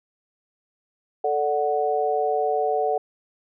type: chord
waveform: sine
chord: D major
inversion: second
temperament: equal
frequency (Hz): 440 / 587.3 / 740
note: A4 / D5 / F#5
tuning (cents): 0 / 0 / 0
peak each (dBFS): -24 / -27 / -23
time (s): 1.24-2.98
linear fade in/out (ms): 5
effects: none